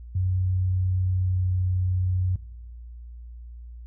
sine tone with pitch glide, 92.5 to 91.86 Hz, F#2 to F#2, 0 to -12 cents, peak -21 dBFS, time 0.15-2.36 s, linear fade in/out 5 ms, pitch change -12 cents, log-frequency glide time 1.19-1.46 s, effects noise-tail reverb RT60 1.0 s tail -19 dB re dry + added 59 Hz sine -38 dBFS peak until 3.86 s

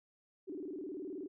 sine tone with vibrato, 336 Hz, E4, 33 cents sharp, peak -40 dBFS, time 0.47-1.28 s, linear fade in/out 20 ms, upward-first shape square, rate 19 Hz, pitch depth 220 cents each way, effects none

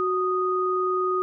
sine tone pair together, 370 / 1241.2 Hz, F#4 / D#6, 0 / -5 cents, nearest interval octave + major sixth, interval 2095 cents, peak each -24 dBFS, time 0-1.22 s, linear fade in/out 0 ms, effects none

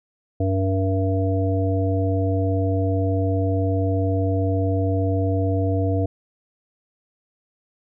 harmonic tone with a mistuned harmonic, 95.8 Hz, G2, 39 cents flat, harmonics 1 / 3 / 5 / 7, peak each -20 / -25 / -27 / -28 dBFS, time 0.4-6.06 s, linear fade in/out 5 ms, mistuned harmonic 5, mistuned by -17 cents, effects none

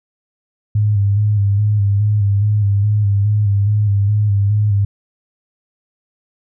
sine tone with vibrato, 102.7 Hz, G#2, 19 cents flat, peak -11 dBFS, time 0.75-4.85 s, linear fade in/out 5 ms, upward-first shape square, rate 2.4 Hz, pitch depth 41 cents each way, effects none

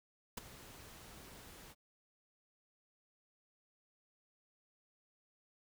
pink noise with ADSR envelope, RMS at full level -40 dBFS, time 0.37-1.75 s, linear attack 7 ms, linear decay 14 ms, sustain -15 dB, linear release 44 ms, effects none

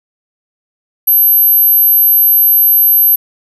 sine tone, 12420 Hz, G9, 17 cents flat, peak -5 dBFS, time 1.07-3.16 s, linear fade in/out 10 ms, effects none

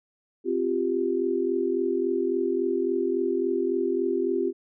sine chord, C suspended fourth, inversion none, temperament just, 261.6 / 348.8 / 392.4 Hz, C4 / F4 / G4, 0 / -2 / +2 cents, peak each -30 / -26 / -26 dBFS, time 0.44-4.53 s, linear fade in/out 50 ms, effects none

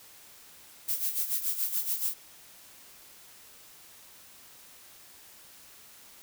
violet noise with tremolo, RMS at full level -28 dBFS, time 0.88-2.14 s, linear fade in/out 10 ms, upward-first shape sine, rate 7 Hz, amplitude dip 70%, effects white hiss -53 dBFS RMS until 6.22 s

